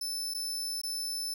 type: tone with dropouts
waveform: sawtooth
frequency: 5274 Hz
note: E8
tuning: in tune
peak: -30 dBFS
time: 0.01-1.34 s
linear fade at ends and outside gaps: 5 ms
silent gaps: 0.339-0.346 / 0.816-0.834 s
effects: none